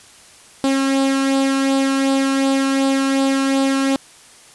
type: tone with flanger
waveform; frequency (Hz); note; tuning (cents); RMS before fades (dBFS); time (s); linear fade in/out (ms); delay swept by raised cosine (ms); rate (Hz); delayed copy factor
sawtooth; 270.9; C#4; -40; -17; 0.64-3.96; 0; 0.23 to 0.75; 2.7; +0.5
effects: white hiss -45 dBFS RMS until 4.54 s + resampled to 24000 Hz